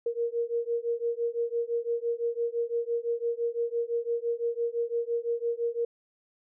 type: beating tone pair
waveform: sine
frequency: 466.2 / 472.1 Hz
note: A#4 / A#4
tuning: 0 / +22 cents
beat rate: 5.9 Hz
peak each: -30 dBFS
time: 0.06-5.85 s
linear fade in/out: 5 ms
effects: none